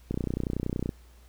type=click train; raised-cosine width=3 ms; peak=-16 dBFS; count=25; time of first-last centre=0.11-0.892 s; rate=30.7 Hz; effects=added 60 Hz sine -51 dBFS peak until 1.28 s + pink hiss -61 dBFS RMS until 1.28 s